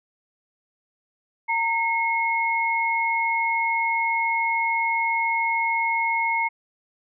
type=tone pair together; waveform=sine; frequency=920 / 2167 Hz; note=A#5 / C#7; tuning=-23 / -40 cents; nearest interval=octave + minor third; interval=1483 cents; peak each=-23 dBFS; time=1.48-6.49 s; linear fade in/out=20 ms; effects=none